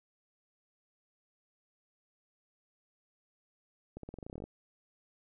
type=accelerating click train; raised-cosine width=2 ms; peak=-30 dBFS; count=14; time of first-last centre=3.97-4.44 s; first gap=63 ms; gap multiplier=0.9; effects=none